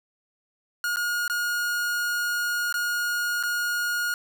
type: tone with dropouts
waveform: 45% pulse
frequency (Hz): 1434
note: F6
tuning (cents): +45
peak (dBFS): -24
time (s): 0.84-4.14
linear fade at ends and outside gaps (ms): 1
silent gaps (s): 0.96-0.969 / 1.279-1.298 / 2.726-2.741 / 3.428-3.435
effects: none